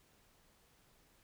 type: silence
effects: pink hiss -69 dBFS RMS until 1.23 s